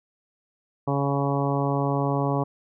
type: harmonic tone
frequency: 140 Hz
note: C#3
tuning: 18 cents sharp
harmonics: 1 / 2 / 3 / 4 / 5 / 6 / 7 / 8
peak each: -25 / -28 / -30 / -31 / -32 / -33 / -33 / -34 dBFS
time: 0.87-2.44 s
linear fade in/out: 10 ms
effects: none